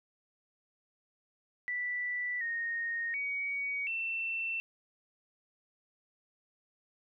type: tone with pitch steps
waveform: sine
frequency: 1970 / 1856 / 2251 / 2685 Hz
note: B6 / A#6 / C#7 / E7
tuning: -5 / -8 / +26 / +31 cents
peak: -32 dBFS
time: 1.68-4.6 s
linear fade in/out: 0 ms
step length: 730 ms
effects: none